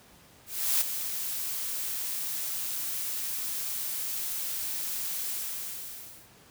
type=noise with ADSR envelope; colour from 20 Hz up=blue; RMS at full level=-24 dBFS; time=0.46-6.3 s; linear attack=350 ms; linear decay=12 ms; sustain=-9 dB; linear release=1000 ms; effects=pink hiss -56 dBFS RMS until 6.5 s + high-pass 60 Hz 12 dB/octave